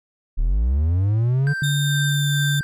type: linear sweep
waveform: triangle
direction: up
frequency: 32.29 to 146.83 Hz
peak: -14 dBFS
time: 0.37-1.54 s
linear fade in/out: 20 ms
type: tone with tremolo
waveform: triangle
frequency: 1568 Hz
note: G6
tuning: in tune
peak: -22 dBFS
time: 1.47-2.63 s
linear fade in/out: 0 ms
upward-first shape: sine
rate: 2.3 Hz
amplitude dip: 50%
type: tone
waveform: sine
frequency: 143.7 Hz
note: D3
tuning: 37 cents flat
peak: -18 dBFS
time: 1.62-2.61 s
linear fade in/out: 2 ms
type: tone with pitch glide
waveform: sawtooth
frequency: 3644 to 3567 Hz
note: A#7 to A7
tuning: -40 to +23 cents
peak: -23 dBFS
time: 1.63-2.6 s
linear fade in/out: 10 ms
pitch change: -37 cents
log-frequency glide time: 1.79-2.27 s
effects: none